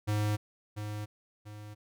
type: tone with echo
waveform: square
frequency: 105.2 Hz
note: G#2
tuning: 23 cents sharp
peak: -28 dBFS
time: 0.07-0.37 s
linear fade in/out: 20 ms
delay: 690 ms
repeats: 2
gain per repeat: -8 dB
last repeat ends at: 1.75 s
effects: none